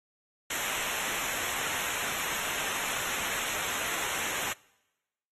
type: noise with comb filter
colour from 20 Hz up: pink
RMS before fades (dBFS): -33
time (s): 0.5-4.53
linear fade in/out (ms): 5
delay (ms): 0.21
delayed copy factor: -0.9
effects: noise-tail reverb RT60 1.0 s tail -24 dB re dry + AAC 32 kbps